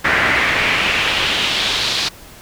brown noise with band-pass filter sweep, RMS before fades -17 dBFS, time 0.04-2.09 s, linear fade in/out 10 ms, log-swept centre 1800 to 4300 Hz, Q 2.4, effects pink hiss -40 dBFS RMS until 2.41 s

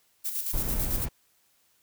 violet noise with tremolo, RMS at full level -30 dBFS, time 0.24-1.06 s, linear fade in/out 20 ms, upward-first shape square, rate 9 Hz, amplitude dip 50%
brown noise, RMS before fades -30 dBFS, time 0.53-1.09 s, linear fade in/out 10 ms
effects white hiss -67 dBFS RMS until 1.82 s

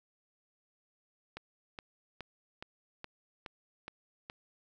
click train, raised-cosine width 0.3 ms, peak -26 dBFS, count 8, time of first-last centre 1.37-4.299 s, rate 2.39 Hz, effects none

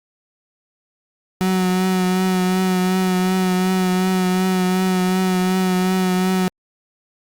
35% pulse tone with vibrato, 185 Hz, F#3, in tune, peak -14 dBFS, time 1.41-6.48 s, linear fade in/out 0 ms, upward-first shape triangle, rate 2.7 Hz, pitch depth 26 cents each way, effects Opus 48 kbps

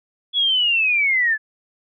sine linear sweep, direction down, 3408 to 1700 Hz, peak -15 dBFS, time 0.33-1.38 s, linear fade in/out 50 ms, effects none

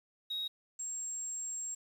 sine tone pair in turn, 3783 / 7538 Hz, A#7 / A#8, +25 / +18 cents, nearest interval octave, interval 1193 cents, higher second, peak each -33 / -36 dBFS, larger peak first, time 0.3-0.48 / 0.79-1.75 s, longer second, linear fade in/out 10 ms, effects tanh soft clip ceiling -31 dBFS + 10-bit

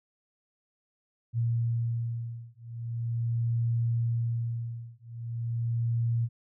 sine beating tone pair, 116.54 / 116.95 Hz, A#2 / A#2, 0 / +6 cents, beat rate 0.41 Hz, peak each -30 dBFS, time 1.33-6.29 s, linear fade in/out 50 ms, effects none

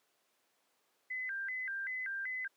sine tone with vibrato, 1791 Hz, A6, 30 cents sharp, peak -36 dBFS, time 1.1-2.48 s, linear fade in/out 10 ms, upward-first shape square, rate 2.6 Hz, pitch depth 210 cents each way, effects pink hiss -75 dBFS RMS until 2.56 s + high-pass 400 Hz 12 dB/octave

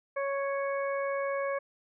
harmonic tone, 554.4 Hz, C#5, in tune, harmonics 1 / 2 / 3 / 4, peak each -30 / -36 / -40 / -42 dBFS, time 0.16-1.59 s, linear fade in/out 10 ms, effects none

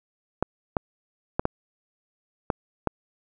clicks, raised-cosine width 1 ms, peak -8 dBFS, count 6, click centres 0.426 / 0.768 / 1.395 / 1.454 / 2.502 / 2.873 s, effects none

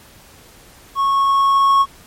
triangle tone with level ramp, 1100 Hz, C#6, 14 cents flat, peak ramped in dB -12 to -7 dBFS, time 0.95-1.86 s, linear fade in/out 50 ms, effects pink hiss -45 dBFS RMS until 2.06 s + MP3 64 kbps

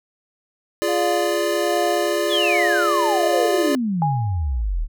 square chord, D diminished, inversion first, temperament equal with one note detuned, 345.6 / 415.3 / 587.3 Hz, F4 / Ab4 / D5, -18 / 0 / 0 cents, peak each -24 / -25 / -23 dBFS, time 0.82-3.75 s, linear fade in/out 0 ms
sine tone with tremolo, 702 Hz, F5, 9 cents sharp, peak -21 dBFS, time 0.88-3.68 s, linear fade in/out 5 ms, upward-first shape sine, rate 1.3 Hz, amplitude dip 100%
sine exponential sweep, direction down, 3611 to 34.97 Hz, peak -19 dBFS, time 2.29-4.88 s, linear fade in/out 50 ms
sine tone with exponential decay, 823 Hz, G#5, 16 cents flat, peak -16 dBFS, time 4.02-4.62 s, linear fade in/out 1 ms, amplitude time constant 130 ms
effects none

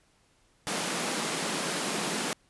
pink high-pass noise, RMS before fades -31 dBFS, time 0.67-2.33 s, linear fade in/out 0 ms, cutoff 160 Hz, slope 48 dB/octave, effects pink hiss -66 dBFS RMS until 2.49 s + resampled to 24000 Hz

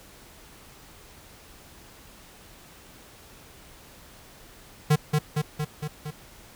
square tone with echo, 151 Hz, D3, 48 cents sharp, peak -17 dBFS, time 4.9-4.96 s, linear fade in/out 10 ms, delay 230 ms, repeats 5, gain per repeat -3 dB, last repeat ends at 6.11 s, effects pink hiss -50 dBFS RMS until 6.55 s

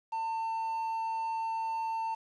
triangle tone with quantisation, 899 Hz, A5, 37 cents sharp, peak -29 dBFS, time 0.12-2.15 s, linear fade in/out 10 ms, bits 9, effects low-pass 6000 Hz 12 dB/octave

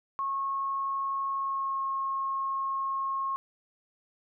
sine tone with pitch glide, 1092 to 1082.6 Hz, C#6 to C#6, -26 to -41 cents, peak -28 dBFS, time 0.19-3.36 s, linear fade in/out 0 ms, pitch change -15 cents, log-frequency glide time 1.33-1.82 s, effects none

